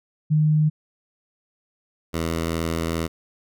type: tone pair in turn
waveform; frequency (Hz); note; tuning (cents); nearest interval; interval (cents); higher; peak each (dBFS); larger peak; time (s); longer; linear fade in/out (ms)
sine / 10% pulse; 153.3 / 82.39; D#3 / E2; -25 / 0; major seventh; 1075; first; -15; neither; 0.3-0.7 / 2.13-3.08; second; 20
effects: none